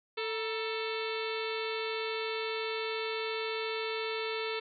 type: harmonic tone with a mistuned harmonic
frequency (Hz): 442.9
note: A4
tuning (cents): +11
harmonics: 1 / 2 / 3 / 4 / 5 / 6 / 7 / 8 / 9 / 10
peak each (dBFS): -35 / -43 / -42 / -46 / -42 / -42 / -48 / -44 / -46 / -48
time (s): 0.17-4.6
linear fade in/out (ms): 10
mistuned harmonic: 2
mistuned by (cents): +110
effects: none